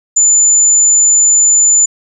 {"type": "tone", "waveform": "sine", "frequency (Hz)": 7040, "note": "A8", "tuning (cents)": 0, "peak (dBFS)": -5, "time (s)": [0.16, 1.86], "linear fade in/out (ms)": 10, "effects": []}